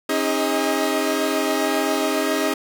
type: tone cluster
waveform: sawtooth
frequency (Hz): 271.1 / 312.8 / 407.1 / 633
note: C#4 / D#4 / G#4 / D#5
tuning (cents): -38 / +9 / -35 / +30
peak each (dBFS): -21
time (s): 0.09-2.54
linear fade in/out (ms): 5
effects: none